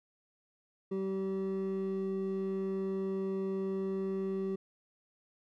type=tone pair together; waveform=triangle; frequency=192.1 / 384.4 Hz; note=G3 / G4; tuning=-35 / -34 cents; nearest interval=octave; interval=1201 cents; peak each=-33 / -31 dBFS; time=0.91-4.56 s; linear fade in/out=10 ms; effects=tanh soft clip ceiling -25 dBFS